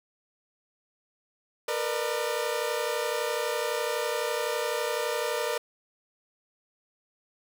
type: tone cluster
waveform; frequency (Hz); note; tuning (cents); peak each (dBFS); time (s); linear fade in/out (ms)
sawtooth; 458.4 / 490.3 / 600; A#4 / B4 / D5; -29 / -13 / +37; -28; 1.68-5.58; 5
effects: none